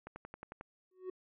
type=click train; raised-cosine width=0.5 ms; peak=-29 dBFS; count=7; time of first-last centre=0.07-0.611 s; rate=11.1 Hz
type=tone with exponential growth; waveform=triangle; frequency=370.5 Hz; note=F#4; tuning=2 cents sharp; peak=-34 dBFS; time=0.91-1.1 s; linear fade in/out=5 ms; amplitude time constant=40 ms
effects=low-pass 2000 Hz 12 dB/octave